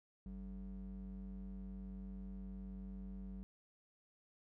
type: ring-modulated tone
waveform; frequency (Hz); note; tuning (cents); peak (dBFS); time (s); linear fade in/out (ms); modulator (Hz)
triangle; 120; B2; -49; -40; 0.26-3.43; 0; 70.6
effects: none